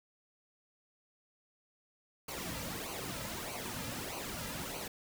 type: noise with flanger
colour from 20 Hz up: pink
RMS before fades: -41 dBFS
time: 2.28-4.88 s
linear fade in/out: 5 ms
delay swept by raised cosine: 0.56 to 2.76 ms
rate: 1.6 Hz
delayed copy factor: -0.7
effects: none